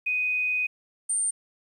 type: tone pair in turn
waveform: sine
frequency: 2496 / 8895 Hz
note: D#7 / C#9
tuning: +5 / +5 cents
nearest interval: octave + minor seventh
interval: 2200 cents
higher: second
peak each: -23 dBFS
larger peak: neither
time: 0.06-0.67 / 1.09-1.31 s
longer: first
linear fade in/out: 10 ms
effects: 10-bit